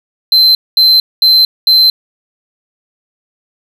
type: tone bursts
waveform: triangle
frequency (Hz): 4091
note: C8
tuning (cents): -40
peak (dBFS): -3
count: 4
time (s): 0.32-1.9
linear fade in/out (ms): 2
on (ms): 230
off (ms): 220
effects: none